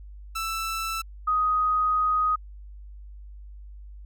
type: tone pair in turn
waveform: sawtooth / sine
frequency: 1325 / 1250.6 Hz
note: E6 / D#6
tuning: +9 / +8 cents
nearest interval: minor second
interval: 101 cents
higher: first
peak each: -24 / -20 dBFS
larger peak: second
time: 0.35-1.02 / 1.27-2.36 s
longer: second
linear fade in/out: 10 ms
effects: added 50 Hz sine -40 dBFS peak until 4.05 s